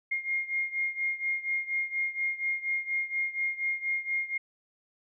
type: beating tone pair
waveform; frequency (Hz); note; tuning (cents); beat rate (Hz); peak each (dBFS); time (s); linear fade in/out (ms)
sine; 2130 / 2134.2; C7 / C7; +30 / +34; 4.2; -30 / -33; 0.11-4.38; 10
effects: none